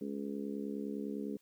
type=harmonic tone; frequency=69.9 Hz; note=C#2; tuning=15 cents sharp; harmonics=3 / 4 / 5 / 6 / 7; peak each=-40 / -41 / -50 / -43 / -50 dBFS; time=0.01-1.37 s; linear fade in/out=5 ms; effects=white hiss -72 dBFS RMS until 1.41 s